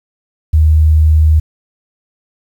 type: tone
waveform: sine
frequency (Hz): 77.78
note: D#2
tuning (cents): 0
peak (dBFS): -5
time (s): 0.53-1.4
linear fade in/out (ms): 10
effects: 7-bit